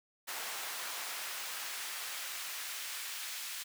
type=noise with high-pass filter sweep; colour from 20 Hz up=pink; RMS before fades=-41 dBFS; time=0.27-3.64 s; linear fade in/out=20 ms; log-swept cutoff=840 to 2100 Hz; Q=0.72; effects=none